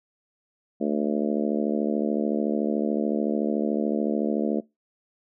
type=harmonic tone; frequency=73.7 Hz; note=D2; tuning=7 cents sharp; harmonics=3 / 4 / 5 / 6 / 7 / 8 / 9; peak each=-26 / -28 / -30 / -32 / -33 / -34 / -35 dBFS; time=0.8-4.61 s; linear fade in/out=20 ms; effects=noise-tail reverb RT60 0.2 s tail -22 dB re dry